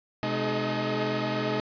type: tone cluster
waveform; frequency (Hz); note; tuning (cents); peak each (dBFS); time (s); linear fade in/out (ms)
sawtooth; 128.5 / 212.6 / 307.8 / 427.1 / 629; C3 / G#3 / D#4 / G#4 / D#5; -31 / +41 / -19 / +48 / +19; -29; 0.23-1.6; 0
effects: resampled to 11025 Hz + 8-bit